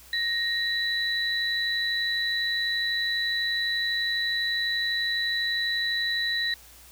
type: tone pair together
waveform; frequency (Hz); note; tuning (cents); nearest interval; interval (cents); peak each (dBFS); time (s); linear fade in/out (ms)
sine; 1867 / 3956; A#6 / B7; +2 / +2; octave + minor second; 1300; -27; 0.13-6.54; 2
effects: added 60 Hz sine -55 dBFS peak until 6.91 s + white hiss -51 dBFS RMS until 6.91 s